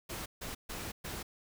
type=noise bursts at uneven times; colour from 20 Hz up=pink; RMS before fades=-41 dBFS; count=4; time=0.09-0.26 / 0.41-0.55 / 0.69-0.92 / 1.04-1.23 s; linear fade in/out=10 ms; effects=none